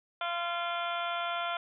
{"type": "harmonic tone with a mistuned harmonic", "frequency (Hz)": 344.3, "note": "F4", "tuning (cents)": -25, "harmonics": [2, 3, 4, 5, 6, 7, 8, 9, 10], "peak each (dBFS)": [-35, -39, -35, -49, -46, -43, -52, -43, -43], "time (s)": [0.21, 1.57], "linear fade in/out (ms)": 2, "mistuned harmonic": 6, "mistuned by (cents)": 31, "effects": []}